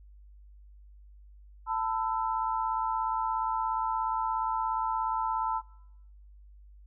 sine tone cluster, 890 / 1007 / 1324 Hz, A5 / B5 / E6, +20 / +33 / +7 cents, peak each -30 / -32 / -35 dBFS, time 1.66-5.62 s, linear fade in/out 50 ms, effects noise-tail reverb RT60 1.0 s tail -25 dB re dry + added 50 Hz sine -50 dBFS peak until 6.86 s

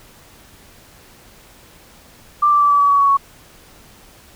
sine tone with pitch steps, 1181 / 1170.8 / 1160.7 / 1150.7 / 1140.8 / 1130.9 / 1121.2 / 1111.5 Hz, D6 / D6 / D6 / D6 / C#6 / C#6 / C#6 / C#6, +9 / -6 / -21 / -36 / +49 / +34 / +19 / +4 cents, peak -10 dBFS, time 2.42-3.172 s, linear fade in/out 10 ms, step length 94 ms, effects pink hiss -46 dBFS RMS until 4.35 s

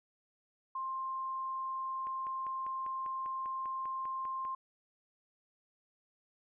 sine tone, 1055 Hz, C6, 14 cents sharp, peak -35 dBFS, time 0.75-4.55 s, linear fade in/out 5 ms
click train, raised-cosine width 0.5 ms, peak -37 dBFS, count 13, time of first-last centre 2.07-4.451 s, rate 5.04 Hz
effects none

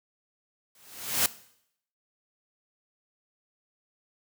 white noise with exponential growth, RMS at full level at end -21 dBFS, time 0.75-1.26 s, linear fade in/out 2 ms, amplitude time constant 110 ms, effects noise-tail reverb RT60 0.7 s tail -18 dB re dry + high-pass 80 Hz 12 dB/octave

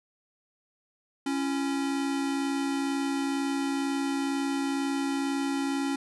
square tone pair together, 276.1 / 338.2 Hz, C#4 / E4, -7 / +44 cents, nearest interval major third, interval 351 cents, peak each -28 / -36 dBFS, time 1.26-5.96 s, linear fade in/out 5 ms, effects resampled to 24000 Hz

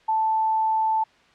sine tone, 880 Hz, A5, in tune, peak -19 dBFS, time 0.08-1.04 s, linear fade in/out 10 ms, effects white hiss -56 dBFS RMS until 1.34 s + low-pass 3000 Hz 12 dB/octave

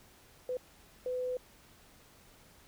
sine tone bursts at uneven times, 503 Hz, B4, 32 cents sharp, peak -32 dBFS, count 2, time 0.49-0.57 / 1.06-1.37 s, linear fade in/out 2 ms, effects pink hiss -60 dBFS RMS until 2.67 s

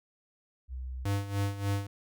sine tone, 63.8 Hz, C2, 43 cents flat, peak -35 dBFS, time 0.68-1.08 s, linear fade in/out 50 ms
square tone with tremolo, 100 Hz, G2, 35 cents sharp, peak -27 dBFS, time 1.05-1.87 s, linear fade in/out 5 ms, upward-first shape sine, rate 3.4 Hz, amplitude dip 75%
effects none

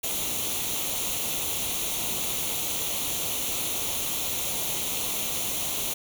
white noise with comb filter, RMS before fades -29 dBFS, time 0.03-5.94 s, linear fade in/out 10 ms, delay 0.3 ms, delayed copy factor +0.7, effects none

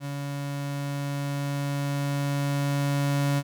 35% pulse tone with level ramp, 141.6 Hz, C#3, 37 cents sharp, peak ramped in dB -29 to -20 dBFS, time 0-3.43 s, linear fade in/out 50 ms, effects none

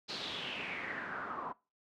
pink noise with low-pass filter sweep, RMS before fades -40 dBFS, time 0.08-1.53 s, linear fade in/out 20 ms, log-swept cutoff 4500 to 1000 Hz, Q 5.3, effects noise-tail reverb RT60 0.3 s tail -23 dB re dry + high-pass 200 Hz 12 dB/octave

